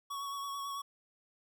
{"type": "tone with vibrato", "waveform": "square", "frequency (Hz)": 1116, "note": "C#6", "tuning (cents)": 11, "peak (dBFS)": -38, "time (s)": [0.1, 0.82], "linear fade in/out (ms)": 10, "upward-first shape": "sine", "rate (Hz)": 9.1, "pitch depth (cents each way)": 21, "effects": []}